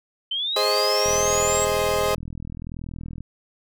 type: linear sweep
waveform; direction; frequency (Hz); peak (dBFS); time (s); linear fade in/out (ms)
sine; up; 3042 to 7750; -23; 0.31-1.65; 5
type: chord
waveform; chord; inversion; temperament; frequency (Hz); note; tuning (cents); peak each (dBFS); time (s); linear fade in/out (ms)
30% pulse; Ab major; none; equal; 415.3 / 523.3 / 622.3; Ab4 / C5 / Eb5; 0 / 0 / 0; -22; 0.56-2.15; 5
type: click train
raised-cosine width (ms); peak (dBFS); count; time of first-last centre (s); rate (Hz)
5; -22; 89; 1.06-3.206; 41
effects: none